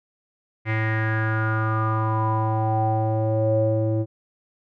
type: tone with low-pass filter sweep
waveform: square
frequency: 110 Hz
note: A2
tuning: in tune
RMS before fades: -22 dBFS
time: 0.65-4.06 s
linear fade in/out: 50 ms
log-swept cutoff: 2100 to 440 Hz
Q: 7
effects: none